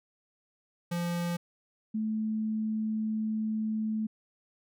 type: tone pair in turn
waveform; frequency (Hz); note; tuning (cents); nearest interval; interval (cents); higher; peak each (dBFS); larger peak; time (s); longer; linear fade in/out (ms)
square / sine; 172.8 / 217.7; F3 / A3; -18 / -18; major third; 400; second; -30 / -28; second; 0.91-1.37 / 1.94-4.07; second; 10
effects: none